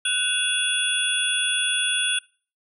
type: tone cluster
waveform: sine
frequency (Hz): 1492 / 2545 / 2769 / 3392 / 9460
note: F#6 / D#7 / F7 / G#7 / D9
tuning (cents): +14 / +39 / -15 / +36 / +12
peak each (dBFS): -27 / -32 / -28 / -24 / -27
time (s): 0.05-2.19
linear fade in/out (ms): 5
effects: noise-tail reverb RT60 0.4 s tail -24 dB re dry